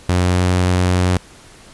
sawtooth tone with pitch glide, 90.1 to 90.73 Hz, F#2 to F#2, -45 to -33 cents, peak -9 dBFS, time 0.09-1.17 s, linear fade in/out 0 ms, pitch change +12 cents, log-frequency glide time 0.37-0.43 s, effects pink hiss -43 dBFS RMS until 1.73 s + resampled to 24000 Hz

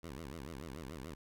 10% pulse tone with vibrato, 73.42 Hz, D2, in tune, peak -36 dBFS, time 0.03-1.15 s, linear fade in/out 5 ms, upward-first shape sine, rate 6.9 Hz, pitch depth 270 cents each way, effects none

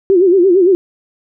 sine tone with vibrato, 367.9 Hz, F#4, 10 cents flat, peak -6 dBFS, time 0.1-0.75 s, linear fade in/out 0 ms, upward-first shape sine, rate 8.8 Hz, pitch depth 130 cents each way, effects none

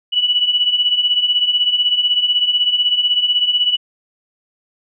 sine beating tone pair, 2937 / 2953 Hz, F#7 / F#7, -13 / -4 cents, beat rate 16 Hz, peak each -19 / -14 dBFS, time 0.12-3.77 s, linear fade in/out 20 ms, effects none

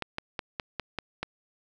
clicks, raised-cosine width 0.3 ms, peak -15 dBFS, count 7, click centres 0.023 / 0.184 / 0.392 / 0.598 / 0.797 / 0.987 / 1.23 s, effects none

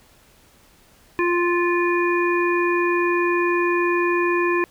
harmonic tone, 349.2 Hz, F4, in tune, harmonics 1 / 3 / 5 / 7, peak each -19 / -24 / -26 / -27 dBFS, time 1.19-4.64 s, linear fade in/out 0 ms, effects pink hiss -54 dBFS RMS until 4.7 s

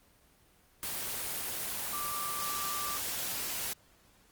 sine tone in noise, 1174.7 Hz, D6, in tune, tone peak -37 dBFS, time 1.93-2.97 s, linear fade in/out 0 ms, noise white, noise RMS -36 dBFS, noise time 0.83-3.73 s, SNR -4 dB, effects pink hiss -64 dBFS RMS until 4.31 s + Opus 24 kbps

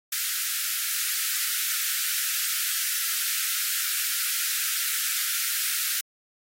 white high-pass noise, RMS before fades -27 dBFS, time 0.12-6.01 s, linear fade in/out 5 ms, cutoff 1300 Hz, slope 96 dB/octave, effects AAC 48 kbps

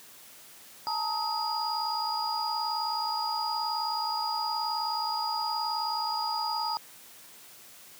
sine tone cluster, 860 / 919 / 1265 / 4872 Hz, A5 / A#5 / D#6 / D#8, -40 / -25 / +28 / -37 cents, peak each -33 / -33 / -36 / -33 dBFS, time 0.87-6.77 s, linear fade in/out 0 ms, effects white hiss -51 dBFS RMS until 7.99 s + high-pass 100 Hz 12 dB/octave

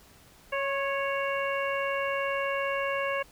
harmonic tone with a mistuned harmonic, 554.4 Hz, C#5, in tune, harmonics 1 / 2 / 3 / 4 / 5, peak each -30 / -33 / -35 / -36 / -37 dBFS, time 0.52-3.23 s, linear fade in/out 10 ms, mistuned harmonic 2, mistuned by -27 cents, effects pink hiss -56 dBFS RMS until 3.31 s

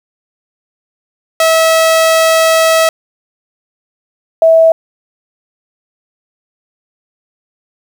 sawtooth / sine tone pair in turn, 648 / 651.4 Hz, E5 / E5, -30 / -21 cents, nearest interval unison, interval 9 cents, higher second, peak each -3 dBFS, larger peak neither, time 1.4-2.89 / 4.42-4.72 s, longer first, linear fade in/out 2 ms, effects 7-bit

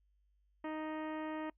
harmonic tone, 311.1 Hz, D#4, in tune, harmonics 1 / 2 / 3 / 4 / 5 / 6 / 7 / 8 / 9 / 10, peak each -40 / -45 / -46 / -51 / -58 / -52 / -59 / -60 / -63 / -65 dBFS, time 0.64-1.5 s, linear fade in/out 5 ms, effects noise-tail reverb RT60 0.1 s tail -24 dB re dry + added 50 Hz sine -70 dBFS peak until 1.57 s

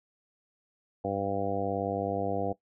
harmonic tone, 98.9 Hz, G2, 16 cents sharp, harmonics 1 / 2 / 3 / 4 / 5 / 6 / 7 / 8, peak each -39 / -38 / -36 / -39 / -33 / -39 / -34 / -39 dBFS, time 1.04-2.53 s, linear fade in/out 10 ms, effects noise-tail reverb RT60 0.1 s tail -17 dB re dry

